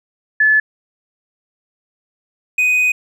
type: tone pair in turn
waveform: sine / triangle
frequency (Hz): 1728 / 2496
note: A6 / D#7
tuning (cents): -32 / +5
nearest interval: tritone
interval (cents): 637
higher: second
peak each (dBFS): -9 / -10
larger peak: first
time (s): 0.4-0.6 / 2.58-2.92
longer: second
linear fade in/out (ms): 5
effects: none